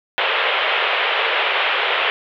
white band-pass noise, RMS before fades -19 dBFS, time 0.18-2.1 s, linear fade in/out 0 ms, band 410 to 3300 Hz, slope 48 dB/octave, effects none

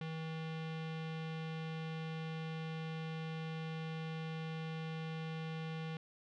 square tone with low-pass filter, 160.3 Hz, E3, 48 cents flat, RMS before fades -42 dBFS, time 0.01-5.97 s, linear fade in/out 2 ms, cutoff 3200 Hz, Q 1.9, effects none

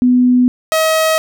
sine / sawtooth tone pair in turn, 248.9 / 636.7 Hz, B3 / D#5, +14 / +40 cents, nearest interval octave + major third, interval 1626 cents, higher second, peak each -7 dBFS, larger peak neither, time 0.02-0.48 / 0.72-1.18 s, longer neither, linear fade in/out 0 ms, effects none

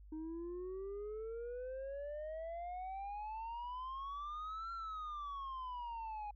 sine exponential two-way sweep, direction up then down, 309 to 1371 to 822 Hz, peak -39 dBFS, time 0.12-6.31 s, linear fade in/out 5 ms, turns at 4.72 s, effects tanh soft clip ceiling -41 dBFS + added 50 Hz sine -54 dBFS peak until 6.35 s

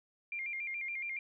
sine tone with vibrato, 2247 Hz, C#7, 23 cents sharp, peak -36 dBFS, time 0.32-1.19 s, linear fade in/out 2 ms, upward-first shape square, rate 7.1 Hz, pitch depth 98 cents each way, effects none

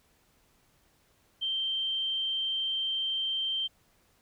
sine tone, 3137 Hz, G7, 1 cent sharp, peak -28 dBFS, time 1.41-3.68 s, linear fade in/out 20 ms, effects pink hiss -67 dBFS RMS until 4.21 s

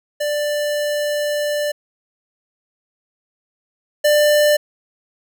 square tone pair in turn, 590 / 594.1 Hz, D5 / D5, +8 / +20 cents, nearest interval unison, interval 12 cents, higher second, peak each -19 / -12 dBFS, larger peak second, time 0.2-1.72 / 4.04-4.57 s, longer first, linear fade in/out 10 ms, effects none

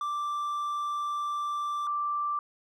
triangle / sine tone pair in turn, 1174.7 / 1174.7 Hz, D6 / D6, 0 / 0 cents, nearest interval unison, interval 0 cents, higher neither, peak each -27 dBFS, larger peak neither, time 0.01-1.87 / 1.87-2.39 s, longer first, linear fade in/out 2 ms, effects none

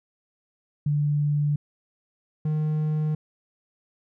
sine / triangle tone pair in turn, 146.83 / 153.63 Hz, D3 / D#3, 0 / -22 cents, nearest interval minor second, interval 78 cents, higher second, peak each -20 dBFS, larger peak neither, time 0.86-1.56 / 2.45-3.15 s, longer neither, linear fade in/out 5 ms, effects none

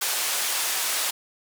white band-pass noise, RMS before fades -26 dBFS, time 0.01-1.11 s, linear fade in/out 10 ms, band 590 to 12000 Hz, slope 12 dB/octave, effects none

